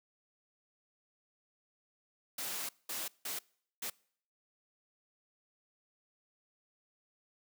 white noise bursts at uneven times, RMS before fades -39 dBFS, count 4, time 2.38-2.69 / 2.89-3.08 / 3.25-3.39 / 3.82-3.9 s, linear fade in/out 5 ms, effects noise-tail reverb RT60 0.6 s tail -25 dB re dry + high-pass 200 Hz 12 dB/octave

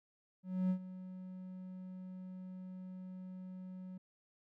triangle tone with ADSR envelope, 185 Hz, F#3, in tune, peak -27 dBFS, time 0.43-3.98 s, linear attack 270 ms, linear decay 83 ms, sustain -16 dB, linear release 7 ms, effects none

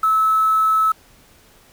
sine tone with quantisation, 1300 Hz, E6, 24 cents flat, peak -13 dBFS, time 0.03-0.92 s, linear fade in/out 5 ms, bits 6, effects pink hiss -51 dBFS RMS until 1.72 s

